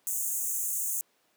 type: high-pass noise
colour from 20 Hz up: pink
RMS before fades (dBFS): -31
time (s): 0.07-1.01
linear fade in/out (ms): 0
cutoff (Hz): 6400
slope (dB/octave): 96
effects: pink hiss -69 dBFS RMS until 1.36 s + high-pass 300 Hz 12 dB/octave